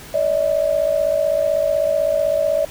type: tone pair together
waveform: sine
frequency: 578 / 633.9 Hz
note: D5 / D#5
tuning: -28 / +32 cents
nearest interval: major second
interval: 160 cents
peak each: -18 dBFS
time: 0.14-2.65 s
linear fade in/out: 5 ms
effects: pink hiss -38 dBFS RMS until 2.7 s